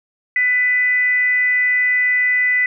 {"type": "tone with frequency modulation", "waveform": "sine", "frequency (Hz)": 1993, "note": "B6", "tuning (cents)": 15, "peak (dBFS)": -13, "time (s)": [0.36, 2.66], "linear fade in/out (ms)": 2, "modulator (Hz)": 508, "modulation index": 0.23, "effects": []}